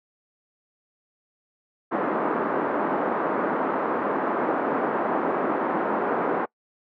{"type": "band-pass noise", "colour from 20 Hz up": "pink", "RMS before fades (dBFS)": -25, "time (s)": [1.91, 6.46], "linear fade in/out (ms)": 20, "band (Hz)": [250, 1400], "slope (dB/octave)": 24, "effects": ["noise-tail reverb RT60 0.1 s tail -24 dB re dry"]}